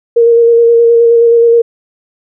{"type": "tone with vibrato", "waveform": "sine", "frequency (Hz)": 466.2, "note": "A#4", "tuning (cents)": 0, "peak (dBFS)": -3, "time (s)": [0.16, 1.62], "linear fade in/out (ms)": 10, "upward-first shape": "square", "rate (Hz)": 9.5, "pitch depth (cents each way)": 14, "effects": []}